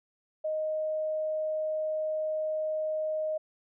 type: tone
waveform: sine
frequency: 622.3 Hz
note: D#5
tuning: in tune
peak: -28 dBFS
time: 0.44-3.38 s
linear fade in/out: 10 ms
effects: none

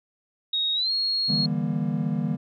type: tone with pitch glide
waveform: sine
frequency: 3761 to 4295 Hz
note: A#7 to C8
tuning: +15 to +44 cents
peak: -22 dBFS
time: 0.53-1.46 s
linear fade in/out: 5 ms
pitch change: +229 cents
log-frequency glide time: 0.74-0.92 s
type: chord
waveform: triangle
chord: E half-diminished seventh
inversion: third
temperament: just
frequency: 148.33 / 164.81 / 197.78 / 237.3 Hz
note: D3 / E3 / G3 / Bb3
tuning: +18 / 0 / +16 / +31 cents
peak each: -27 dBFS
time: 1.28-2.37 s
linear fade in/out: 20 ms
effects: none

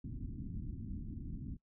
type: low-pass noise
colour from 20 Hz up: pink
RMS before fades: -43 dBFS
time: 0.04-1.57 s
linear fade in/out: 5 ms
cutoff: 290 Hz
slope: 48 dB/octave
effects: noise-tail reverb RT60 0.1 s tail -22 dB re dry

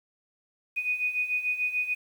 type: beating tone pair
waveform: sine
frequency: 2480 / 2486.8 Hz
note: D#7 / D#7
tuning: -6 / -2 cents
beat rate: 6.8 Hz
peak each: -32 / -27 dBFS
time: 0.76-1.95 s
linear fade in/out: 20 ms
effects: 9-bit

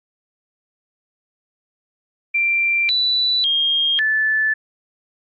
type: tone with pitch steps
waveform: sine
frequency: 2361 / 3966 / 3228 / 1745 Hz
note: D7 / B7 / G#7 / A6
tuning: +9 / +7 / -50 / -15 cents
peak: -15 dBFS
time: 2.34-4.54 s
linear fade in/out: 10 ms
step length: 550 ms
effects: AAC 64 kbps

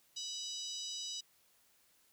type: harmonic tone with a mistuned harmonic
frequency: 987.8 Hz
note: B5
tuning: in tune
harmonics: 3 / 4 / 5 / 6 / 7 / 8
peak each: -48 / -45 / -45 / -46 / -55 / -53 dBFS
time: 0.16-1.21 s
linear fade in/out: 10 ms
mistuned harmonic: 4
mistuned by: -35 cents
effects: white hiss -70 dBFS RMS until 2.12 s

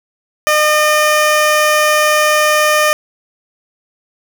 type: tone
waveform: 15% pulse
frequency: 607 Hz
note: D#5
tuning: 43 cents flat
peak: -3 dBFS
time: 0.47-2.93 s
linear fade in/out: 0 ms
effects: none

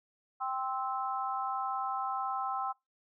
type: harmonic tone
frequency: 261.6 Hz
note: C4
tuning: in tune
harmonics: 3 / 4 / 5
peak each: -35 / -37 / -36 dBFS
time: 0.4-2.73 s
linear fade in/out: 20 ms
effects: noise-tail reverb RT60 0.2 s tail -23 dB re dry

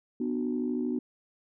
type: chord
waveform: sine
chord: B minor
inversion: none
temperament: equal with one note detuned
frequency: 246.9 / 299.3 / 370 Hz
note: B3 / D4 / F#4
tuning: 0 / +33 / 0 cents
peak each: -29 / -33 / -34 dBFS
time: 0.2-0.99 s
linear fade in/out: 5 ms
effects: tanh soft clip ceiling -19 dBFS

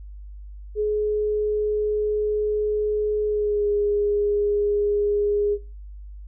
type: tone with pitch glide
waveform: sine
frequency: 422.1 to 412.2 Hz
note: G#4 to G#4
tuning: +28 to -13 cents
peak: -19 dBFS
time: 0.75-5.58 s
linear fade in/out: 50 ms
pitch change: -41 cents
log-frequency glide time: 3.27-3.68 s
effects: noise-tail reverb RT60 0.3 s tail -18 dB re dry + added 50 Hz sine -36 dBFS peak until 6.27 s

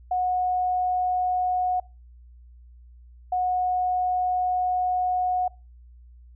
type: tone bursts at uneven times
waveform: sine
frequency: 730 Hz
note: F#5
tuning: 24 cents flat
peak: -21 dBFS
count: 2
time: 0.11-1.8 / 3.32-5.48 s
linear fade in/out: 5 ms
effects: noise-tail reverb RT60 0.3 s tail -24 dB re dry + added 60 Hz sine -46 dBFS peak until 6.35 s

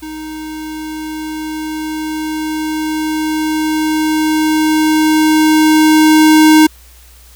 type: tone with level ramp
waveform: square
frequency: 311.1 Hz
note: D#4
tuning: in tune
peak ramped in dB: -25 to -4 dBFS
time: 0.02-6.67 s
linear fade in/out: 10 ms
effects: added 60 Hz sine -40 dBFS peak until 7.35 s + white hiss -44 dBFS RMS until 7.35 s

